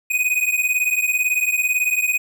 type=beating tone pair; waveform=square; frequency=2483 / 2501 Hz; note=D#7 / D#7; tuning=-4 / +8 cents; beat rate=18 Hz; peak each=-21 dBFS; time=0.1-2.18 s; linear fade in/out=10 ms; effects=none